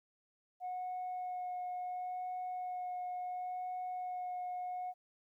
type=tone with vibrato; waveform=sine; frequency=728 Hz; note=F#5; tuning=28 cents flat; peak=-36 dBFS; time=0.6-4.94 s; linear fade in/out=50 ms; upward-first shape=sine; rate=0.71 Hz; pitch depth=10 cents each way; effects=tanh soft clip ceiling -35 dBFS + 13-bit